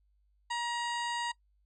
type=harmonic tone; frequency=949 Hz; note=A#5; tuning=31 cents sharp; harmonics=1 / 2 / 3 / 4 / 5 / 7 / 8 / 9; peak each=-33 / -39 / -43 / -45 / -47 / -50 / -51 / -52 dBFS; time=0.5-1.32 s; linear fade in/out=10 ms; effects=noise-tail reverb RT60 0.1 s tail -22 dB re dry + added 50 Hz sine -67 dBFS peak until 1.65 s